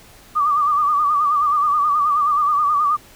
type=tone with vibrato; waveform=sine; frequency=1182 Hz; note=D6; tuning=11 cents sharp; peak=-14 dBFS; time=0.35-2.97 s; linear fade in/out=20 ms; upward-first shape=sine; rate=9.4 Hz; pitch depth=76 cents each way; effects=pink hiss -46 dBFS RMS until 3.15 s